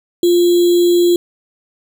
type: tone with sample-and-hold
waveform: sine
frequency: 349.2 Hz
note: F4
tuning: in tune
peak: -8 dBFS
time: 0.23-1.16 s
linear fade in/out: 2 ms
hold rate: 3675 Hz
effects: none